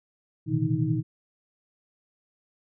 sine tone cluster, 116.7 / 128 / 152.4 / 163.2 / 314.3 Hz, A#2 / C3 / D#3 / E3 / D#4, +2 / -38 / -36 / -17 / +18 cents, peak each -29 dBFS, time 0.46-1.03 s, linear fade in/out 50 ms, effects none

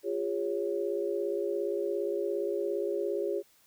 sine chord, Db major, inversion first, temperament equal with one note detuned, 349.2 / 406.5 / 554.4 Hz, F4 / Ab4 / Db5, 0 / -37 / 0 cents, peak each -34 / -31 / -35 dBFS, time 0.03-3.43 s, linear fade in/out 50 ms, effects white hiss -64 dBFS RMS until 3.66 s

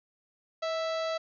harmonic tone with a mistuned harmonic, 659.3 Hz, E5, in tune, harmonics 1 / 2 / 3 / 4 / 5 / 6 / 7 / 8 / 9 / 10, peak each -30 / -37 / -43 / -47 / -46 / -44 / -46 / -56 / -57 / -56 dBFS, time 0.62-1.18 s, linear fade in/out 10 ms, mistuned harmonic 1, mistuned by -38 cents, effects none

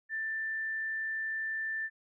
sine tone, 1774 Hz, A6, 14 cents sharp, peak -32 dBFS, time 0.09-1.9 s, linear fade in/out 50 ms, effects none

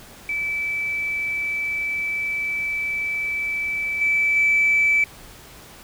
sine tone with level steps, 2312 Hz, D7, 28 cents flat, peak -22 / -16 / -14 dBFS, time 0.29-5.04 s, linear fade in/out 2 ms, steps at 4.01 / 4.36 s, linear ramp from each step 5 ms, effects tanh soft clip ceiling -10 dBFS + pink hiss -44 dBFS RMS until 5.83 s

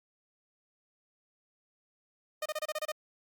sawtooth tone bursts, 613 Hz, D#5, 26 cents flat, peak -28 dBFS, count 8, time 2.42-2.919 s, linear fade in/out 5 ms, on 37 ms, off 29 ms, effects Opus 48 kbps

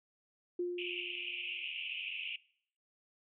sine tone with exponential decay, 353.6 Hz, F4, 22 cents sharp, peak -31 dBFS, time 0.59-1.65 s, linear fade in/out 5 ms, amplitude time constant 230 ms
pink band-pass noise, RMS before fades -41 dBFS, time 0.78-2.36 s, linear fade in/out 2 ms, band 2400 to 3000 Hz, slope 96 dB/octave
effects noise-tail reverb RT60 0.6 s tail -22 dB re dry

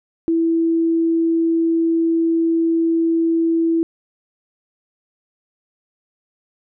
sine tone, 330 Hz, E4, 2 cents sharp, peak -14 dBFS, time 0.28-3.83 s, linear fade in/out 0 ms, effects none

